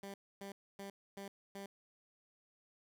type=tone bursts; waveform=15% pulse; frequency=197.8 Hz; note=G3; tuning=16 cents sharp; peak=-39 dBFS; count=5; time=0.03-1.66 s; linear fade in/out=2 ms; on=110 ms; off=270 ms; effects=none